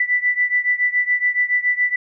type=beating tone pair; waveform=sine; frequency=1975.5 / 1982.6 Hz; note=B6 / B6; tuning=0 / +6 cents; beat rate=7.1 Hz; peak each=-18 / -20 dBFS; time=0-1.96 s; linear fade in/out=5 ms; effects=none